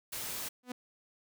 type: noise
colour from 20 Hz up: white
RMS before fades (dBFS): -39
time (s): 0.12-0.49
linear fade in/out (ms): 10
type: tone with exponential growth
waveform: sawtooth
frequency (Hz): 249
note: B3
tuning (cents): +14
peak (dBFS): -31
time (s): 0.63-0.72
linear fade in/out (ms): 5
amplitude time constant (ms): 19
effects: none